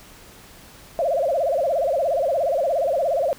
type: tone with vibrato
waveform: sine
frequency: 605 Hz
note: D#5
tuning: 49 cents flat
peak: -18 dBFS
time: 0.99-3.33 s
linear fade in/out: 0 ms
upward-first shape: sine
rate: 17 Hz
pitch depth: 240 cents each way
effects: pink hiss -46 dBFS RMS until 3.38 s